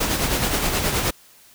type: noise with tremolo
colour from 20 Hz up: pink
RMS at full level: -20 dBFS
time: 0-1.11 s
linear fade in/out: 10 ms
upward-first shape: sine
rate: 9.5 Hz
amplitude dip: 45%
effects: white hiss -51 dBFS RMS until 1.54 s